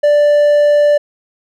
triangle tone, 587.3 Hz, D5, in tune, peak -5 dBFS, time 0.03-0.98 s, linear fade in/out 10 ms, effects none

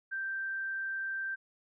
sine tone, 1568 Hz, G6, in tune, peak -33 dBFS, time 0.11-1.36 s, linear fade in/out 20 ms, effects none

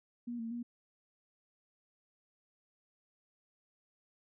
sine tone with pitch steps, 239.3 / 228 / 238.5 Hz, A#3 / A#3 / A#3, +46 / -38 / +40 cents, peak -37 dBFS, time 0.27-0.63 s, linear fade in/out 10 ms, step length 120 ms, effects none

